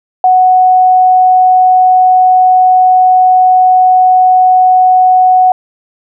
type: tone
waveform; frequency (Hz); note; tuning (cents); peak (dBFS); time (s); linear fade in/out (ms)
sine; 740; F#5; 0; -3; 0.24-5.52; 2
effects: none